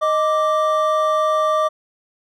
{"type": "tone pair together", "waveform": "triangle", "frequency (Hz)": [622.3, 1174.7], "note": ["D#5", "D6"], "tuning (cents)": [0, 0], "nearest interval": "major seventh", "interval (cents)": 1100, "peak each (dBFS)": -16, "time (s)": [0.01, 1.69], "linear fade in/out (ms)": 20, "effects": []}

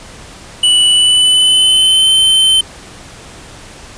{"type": "tone with pitch glide", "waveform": "square", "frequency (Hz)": [2960, 3084], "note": ["F#7", "G7"], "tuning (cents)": [0, -29], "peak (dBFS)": -7, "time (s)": [0.63, 2.61], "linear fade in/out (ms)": 5, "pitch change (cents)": 71, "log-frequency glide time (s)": [0.89, 2.13], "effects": ["pink hiss -34 dBFS RMS until 3.97 s", "resampled to 22050 Hz"]}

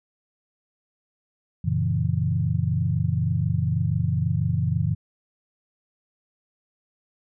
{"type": "chord", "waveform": "sine", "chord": "F# dominant seventh", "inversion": "none", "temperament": "equal", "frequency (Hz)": [92.5, 116.54, 138.59, 164.81], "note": ["F#2", "A#2", "C#3", "E3"], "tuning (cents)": [0, 0, 0, 0], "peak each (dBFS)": -26, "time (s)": [1.64, 4.95], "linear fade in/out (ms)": 10, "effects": []}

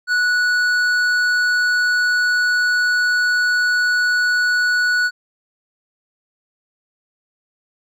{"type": "tone with hard clipping", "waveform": "sine", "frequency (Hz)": 1472, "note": "F#6", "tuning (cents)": -9, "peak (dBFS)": -16, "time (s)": [0.07, 5.11], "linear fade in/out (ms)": 50, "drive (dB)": 8, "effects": []}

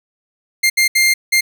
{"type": "tone bursts at uneven times", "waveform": "sawtooth", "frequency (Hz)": 2108, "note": "C7", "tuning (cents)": 12, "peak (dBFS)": -7, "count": 4, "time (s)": [[0.63, 0.7], [0.77, 0.88], [0.95, 1.14], [1.32, 1.41]], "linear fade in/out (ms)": 10, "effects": []}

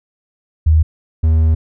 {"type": "tone pair in turn", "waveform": ["sine", "triangle"], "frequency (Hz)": [78.7, 79.71], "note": ["D#2", "D#2"], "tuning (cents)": [20, 42], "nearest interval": "unison", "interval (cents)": 22, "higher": "second", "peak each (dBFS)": -7, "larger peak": "neither", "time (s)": [[0.66, 0.83], [1.23, 1.55]], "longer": "second", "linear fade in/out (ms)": 10, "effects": []}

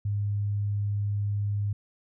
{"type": "tone", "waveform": "sine", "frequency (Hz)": 102.3, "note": "G#2", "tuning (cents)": -26, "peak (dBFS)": -25, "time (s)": [0.05, 1.73], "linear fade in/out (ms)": 5, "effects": []}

